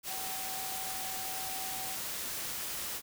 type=tone in noise; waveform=sine; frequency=761 Hz; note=F#5; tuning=48 cents sharp; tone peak=-43 dBFS; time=0.06-1.97 s; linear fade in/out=50 ms; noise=white; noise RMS=-38 dBFS; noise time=0.03-3.02 s; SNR=-8 dB; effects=none